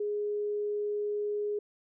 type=tone; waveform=sine; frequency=415.3 Hz; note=G#4; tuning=in tune; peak=-29 dBFS; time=0-1.59 s; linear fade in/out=5 ms; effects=none